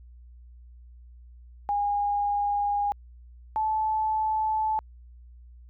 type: tone pair in turn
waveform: sine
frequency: 817 / 869.1 Hz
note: G#5 / A5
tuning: -29 / -22 cents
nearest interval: minor second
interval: 107 cents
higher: second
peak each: -23 dBFS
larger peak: neither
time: 1.69-2.92 / 3.56-4.79 s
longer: neither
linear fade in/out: 0 ms
effects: added 60 Hz sine -46 dBFS peak until 5.69 s